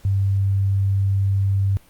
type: tone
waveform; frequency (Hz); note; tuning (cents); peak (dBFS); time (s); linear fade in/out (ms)
sine; 98; G2; 0; -16; 0.05-1.77; 0
effects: pink hiss -53 dBFS RMS until 1.89 s + Opus 48 kbps